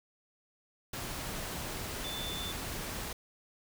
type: tone in noise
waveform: sine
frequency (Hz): 3520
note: A7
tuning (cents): 0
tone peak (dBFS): -39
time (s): 2.04-2.52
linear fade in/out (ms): 5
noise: pink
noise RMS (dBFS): -39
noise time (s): 0.93-3.13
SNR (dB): -3
effects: none